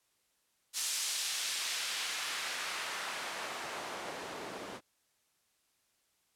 white noise with band-pass filter sweep, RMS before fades -38 dBFS, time 0.73-4.81 s, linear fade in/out 50 ms, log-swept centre 6200 to 370 Hz, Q 0.73, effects white hiss -75 dBFS RMS until 6.35 s + low-pass 12000 Hz 12 dB/octave

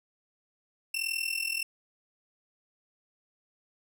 sawtooth tone with amplitude modulation, 2700 Hz, E7, 41 cents sharp, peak -23 dBFS, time 0.94-1.63 s, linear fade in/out 5 ms, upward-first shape sine, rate 41.3 Hz, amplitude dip 80%, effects none

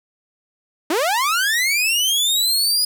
sawtooth linear sweep, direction up, 285.8 to 4978 Hz, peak -13 dBFS, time 0.9-2.85 s, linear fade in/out 5 ms, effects none

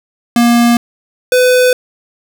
square tone pair in turn, 237 / 502.2 Hz, A#3 / B4, +29 / +29 cents, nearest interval octave + minor second, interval 1300 cents, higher second, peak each -7 dBFS, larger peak neither, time 0.36-0.77 / 1.32-1.73 s, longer neither, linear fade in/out 2 ms, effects none

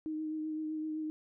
sine tone with vibrato, 311.1 Hz, D#4, in tune, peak -34 dBFS, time 0.06-1.1 s, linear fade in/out 0 ms, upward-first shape triangle, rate 7.8 Hz, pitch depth 22 cents each way, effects none

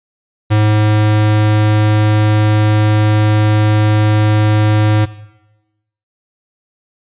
square tone, 106.5 Hz, G#2, 44 cents sharp, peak -9 dBFS, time 0.5-5.06 s, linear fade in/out 20 ms, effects noise-tail reverb RT60 1.0 s tail -17 dB re dry + resampled to 8000 Hz

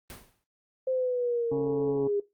pink noise with exponential decay, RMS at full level -40 dBFS, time 0.1-0.44 s, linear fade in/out 0 ms, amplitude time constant 72 ms
sine exponential sweep, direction down, 523.3 to 403.5 Hz, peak -25 dBFS, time 0.87-2.2 s, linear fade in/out 5 ms
harmonic tone, 138.59 Hz, C#3, in tune, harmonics 1 / 2 / 3 / 4 / 5 / 6 / 7 / 8, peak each -36 / -31 / -45 / -47 / -50 / -45 / -49 / -54 dBFS, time 1.51-2.08 s, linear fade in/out 10 ms
effects noise-tail reverb RT60 0.2 s tail -18 dB re dry + Opus 32 kbps

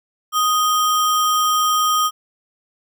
sine tone with sample-and-hold, 1244.5 Hz, D#6, in tune, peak -14 dBFS, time 0.32-2.11 s, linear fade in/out 50 ms, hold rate 4410 Hz, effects none

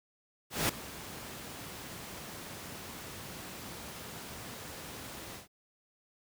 pink noise with ADSR envelope, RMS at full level -27 dBFS, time 0.5-5.48 s, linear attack 190 ms, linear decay 6 ms, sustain -17 dB, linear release 130 ms, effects high-pass 80 Hz 12 dB/octave

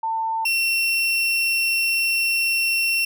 sine / 35% pulse tone pair in turn, 896 / 2719 Hz, A5 / F7, +31 / -47 cents, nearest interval octave + perfect fifth, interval 1922 cents, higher second, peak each -21 / -17 dBFS, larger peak second, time 0.03-0.45 / 0.45-3.05 s, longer second, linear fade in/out 5 ms, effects none

